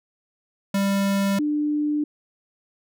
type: tone pair in turn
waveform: square / sine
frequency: 197.6 / 297.6 Hz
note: G3 / D4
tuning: +14 / +23 cents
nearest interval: perfect fifth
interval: 709 cents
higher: second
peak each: -20 dBFS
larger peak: neither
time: 0.74-1.39 / 1.39-2.04 s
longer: neither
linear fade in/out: 5 ms
effects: none